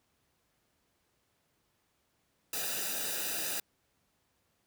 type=noise with comb filter; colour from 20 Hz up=white; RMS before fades=-35 dBFS; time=2.53-3.6 s; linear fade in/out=2 ms; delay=0.92 ms; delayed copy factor=-0.8; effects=pink hiss -75 dBFS RMS until 4.66 s + high-pass 60 Hz 12 dB/octave